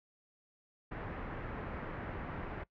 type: low-pass noise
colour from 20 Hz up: pink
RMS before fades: -42 dBFS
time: 0.91-2.64 s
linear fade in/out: 10 ms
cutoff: 2000 Hz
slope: 24 dB/octave
effects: noise-tail reverb RT60 0.1 s tail -21 dB re dry